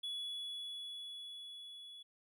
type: tone with level ramp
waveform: triangle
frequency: 3397 Hz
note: G#7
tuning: 38 cents sharp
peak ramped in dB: -37 to -49 dBFS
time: 0.03-2.03 s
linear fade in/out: 10 ms
effects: none